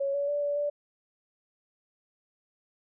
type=tone with pitch steps; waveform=sine; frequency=554 / 568 / 581 / 577 / 583 Hz; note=C#5 / C#5 / D5 / D5 / D5; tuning=-1 / +42 / -19 / -31 / -13 cents; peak=-26 dBFS; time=0-0.7 s; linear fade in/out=10 ms; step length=140 ms; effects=none